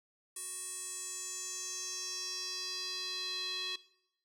square tone with band-pass filter sweep, 370 Hz, F#4, in tune, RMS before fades -40 dBFS, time 0.36-3.76 s, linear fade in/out 5 ms, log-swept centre 9300 to 3700 Hz, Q 4.6, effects noise-tail reverb RT60 0.8 s tail -18 dB re dry

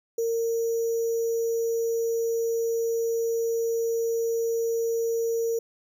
sine tone with sample-and-hold, 460 Hz, A#4, 23 cents flat, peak -23 dBFS, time 0.18-5.59 s, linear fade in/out 5 ms, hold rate 6300 Hz, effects none

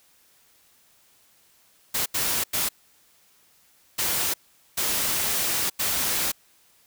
white noise bursts at uneven times, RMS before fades -25 dBFS, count 6, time 1.94-2.06 / 2.14-2.44 / 2.53-2.69 / 3.98-4.34 / 4.77-5.7 / 5.79-6.32 s, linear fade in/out 10 ms, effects white hiss -60 dBFS RMS until 6.86 s

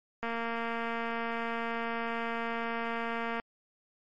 click train, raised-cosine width 0.5 ms, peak -20 dBFS, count 733, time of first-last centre 0.23-3.399 s, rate 231 Hz, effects MP3 48 kbps

